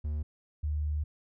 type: tone pair in turn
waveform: triangle / sine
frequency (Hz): 75.1 / 75.1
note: D2 / D2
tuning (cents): +39 / +39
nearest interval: unison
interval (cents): 0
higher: neither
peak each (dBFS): -28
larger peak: neither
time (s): 0.04-0.23 / 0.63-1.04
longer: second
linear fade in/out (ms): 10
effects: none